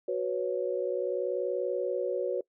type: chord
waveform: sine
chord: F# suspended fourth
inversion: none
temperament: equal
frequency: 370 / 493.9 / 554.4 Hz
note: F#4 / B4 / C#5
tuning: 0 / 0 / 0 cents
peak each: -32 dBFS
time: 0.08-2.41 s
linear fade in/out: 5 ms
effects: noise-tail reverb RT60 0.1 s tail -22 dB re dry